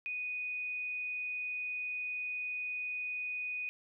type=tone; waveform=sine; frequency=2483 Hz; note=D#7; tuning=4 cents flat; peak=-35 dBFS; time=0.06-3.69 s; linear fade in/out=0 ms; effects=none